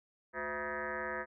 sine tone with frequency modulation, 1108.7 Hz, C#6, in tune, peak -35 dBFS, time 0.33-1.26 s, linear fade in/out 50 ms, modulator 149 Hz, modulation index 5.3, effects none

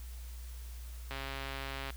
click train, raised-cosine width 0.3 ms, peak -24 dBFS, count 109, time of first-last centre 1.11-1.904 s, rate 136 Hz, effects added 60 Hz sine -42 dBFS peak until 1.96 s + white hiss -56 dBFS RMS until 1.96 s

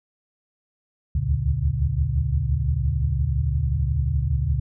sine tone cluster, 67.4 / 73.3 / 79 / 114.8 / 140.1 Hz, C#2 / D2 / D#2 / A#2 / C#3, -48 / -3 / +27 / -26 / +19 cents, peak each -26 dBFS, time 1.15-4.6 s, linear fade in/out 5 ms, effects none

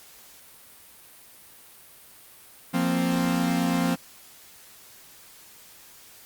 45% pulse chord, F suspended fourth, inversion none, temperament equal with one note detuned, 174.61 / 233.1 / 262.4 Hz, F3 / Bb3 / C4, 0 / 0 / +5 cents, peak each -26 / -28 / -26 dBFS, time 2.73-3.96 s, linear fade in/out 20 ms, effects white hiss -50 dBFS RMS until 6.25 s + Opus 48 kbps

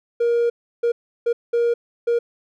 triangle tone bursts at uneven times, 471.6 Hz, A#4, 20 cents sharp, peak -13 dBFS, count 5, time 0.2-0.5 / 0.83-0.92 / 1.26-1.33 / 1.53-1.74 / 2.07-2.19 s, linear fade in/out 10 ms, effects tanh soft clip ceiling -10 dBFS

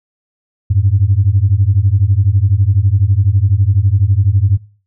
sine beating tone pair, 92.5 / 104.5 Hz, F#2 / G#2, 0 / +11 cents, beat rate 12 Hz, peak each -11 dBFS, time 0.7-4.58 s, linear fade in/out 10 ms, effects noise-tail reverb RT60 0.4 s tail -20 dB re dry + tanh soft clip ceiling -1 dBFS

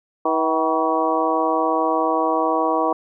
harmonic tone with a mistuned harmonic, 160.8 Hz, E3, 43 cents flat, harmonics 2 / 3 / 4 / 5 / 6 / 7, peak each -24 / -24 / -24 / -24 / -24 / -24 dBFS, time 0.25-2.93 s, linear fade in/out 5 ms, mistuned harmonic 5, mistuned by -79 cents, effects none

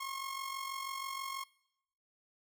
sawtooth tone with amplitude modulation, 1081 Hz, C#6, 44 cents flat, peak -32 dBFS, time 0-1.44 s, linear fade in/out 10 ms, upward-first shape sine, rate 46.2 Hz, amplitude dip 60%, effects noise-tail reverb RT60 0.8 s tail -22 dB re dry

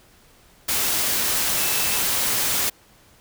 sine tone in noise, 2637 Hz, E7, in tune, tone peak -32 dBFS, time 1.56-1.99 s, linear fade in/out 10 ms, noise white, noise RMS -22 dBFS, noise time 0.68-2.7 s, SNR -13 dB, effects pink hiss -54 dBFS RMS until 3.2 s

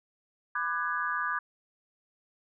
sine chord, G# half-diminished seventh, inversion first, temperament just, 996.7 / 1196.1 / 1495.1 / 1661.2 Hz, B5 / D6 / F#6 / G#6, +16 / +31 / +18 / 0 cents, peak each -37 / -32 / -35 / -33 dBFS, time 0.55-1.39 s, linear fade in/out 5 ms, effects none

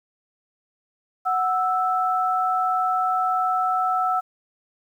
sine tone pair together, 740 / 1318.5 Hz, F#5 / E6, 0 / 0 cents, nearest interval minor seventh, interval 1000 cents, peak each -22 dBFS, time 1.25-4.21 s, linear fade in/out 20 ms, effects 9-bit

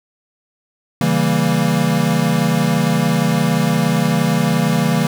square chord, C# diminished seventh, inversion none, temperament equal, 138.59 / 164.81 / 196 / 233.1 Hz, C#3 / E3 / G3 / Bb3, 0 / 0 / 0 / 0 cents, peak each -22 / -18 / -21 / -20 dBFS, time 1.01-5.07 s, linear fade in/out 2 ms, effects none

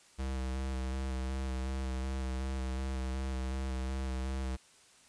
square tone with vibrato, 65.41 Hz, C2, in tune, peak -34 dBFS, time 0.18-4.57 s, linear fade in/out 20 ms, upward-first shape square, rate 2.7 Hz, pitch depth 19 cents each way, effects white hiss -61 dBFS RMS until 5.08 s + resampled to 22050 Hz

